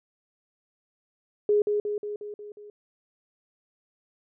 sine tone with echo, 415.8 Hz, G#4, 2 cents sharp, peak -18 dBFS, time 1.49-1.62 s, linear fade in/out 2 ms, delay 180 ms, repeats 6, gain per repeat -4 dB, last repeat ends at 2.7 s, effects none

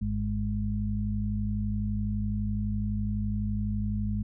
harmonic tone, 51.91 Hz, G#1, in tune, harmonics 1 / 2 / 4, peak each -31 / -31 / -31 dBFS, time 0.01-4.23 s, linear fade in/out 10 ms, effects none

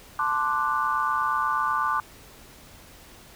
sine chord, D dominant seventh, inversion second, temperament equal, 880 / 1046.5 / 1174.7 / 1480 Hz, A5 / C6 / D6 / F#6, 0 / 0 / 0 / 0 cents, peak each -30 / -28 / -25 / -30 dBFS, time 0.19-2 s, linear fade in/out 2 ms, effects pink hiss -49 dBFS RMS until 3.35 s

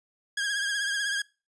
sawtooth tone with vibrato, 1633 Hz, G#6, 30 cents flat, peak -23 dBFS, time 0.37-1.22 s, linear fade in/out 5 ms, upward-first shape triangle, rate 16 Hz, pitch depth 60 cents each way, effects noise-tail reverb RT60 0.3 s tail -23 dB re dry + resampled to 22050 Hz

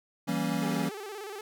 square chord, E diminished seventh, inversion none, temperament equal with one note detuned, 164.81 / 192.74 / 233.1 / 277.2 Hz, E3 / G3 / Bb3 / Db4, 0 / -29 / 0 / 0 cents, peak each -34 dBFS, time 0.27-0.9 s, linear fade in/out 20 ms
sawtooth tone with vibrato, 410 Hz, G#4, 22 cents flat, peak -34 dBFS, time 0.62-1.41 s, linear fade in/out 2 ms, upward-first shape square, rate 17 Hz, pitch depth 85 cents each way
effects none

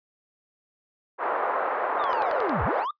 pink band-pass noise, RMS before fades -27 dBFS, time 1.18-2.86 s, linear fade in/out 50 ms, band 510 to 1400 Hz, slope 24 dB/octave
triangle linear two-way sweep, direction down then up, 1244.5 to 50.5 to 1244.5 Hz, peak -25 dBFS, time 1.99-2.91 s, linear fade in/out 5 ms, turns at 2.64 s
click train, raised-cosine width 0.2 ms, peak -19 dBFS, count 6, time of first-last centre 2.04-2.495 s, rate 11 Hz
effects noise-tail reverb RT60 0.1 s tail -20 dB re dry + resampled to 11025 Hz

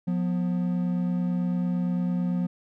triangle tone pair together, 178.07 / 247 Hz, F3 / B3, +34 / 0 cents, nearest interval tritone, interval 566 cents, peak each -22 / -30 dBFS, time 0.07-2.47 s, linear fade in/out 10 ms, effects none

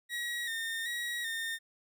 30% pulse tone with vibrato, 1864.7 Hz, A#6, in tune, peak -31 dBFS, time 0.09-1.59 s, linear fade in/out 50 ms, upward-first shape square, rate 1.3 Hz, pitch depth 40 cents each way, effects none

